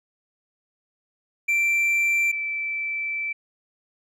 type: tone pair in turn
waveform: triangle / sine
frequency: 2349 / 2326 Hz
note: D7 / D7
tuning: 0 / -17 cents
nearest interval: unison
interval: 17 cents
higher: first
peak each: -17 / -25 dBFS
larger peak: first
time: 1.48-2.32 / 2.32-3.33 s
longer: second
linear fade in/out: 10 ms
effects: none